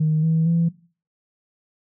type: tone with pitch steps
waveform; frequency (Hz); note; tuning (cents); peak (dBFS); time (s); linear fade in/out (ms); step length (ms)
sine; 155.56 / 161.42 / 167.5; D#3 / E3 / E3; 0 / -36 / +28; -15; 0-0.69; 10; 230
effects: noise-tail reverb RT60 0.4 s tail -19 dB re dry + tanh soft clip ceiling -12 dBFS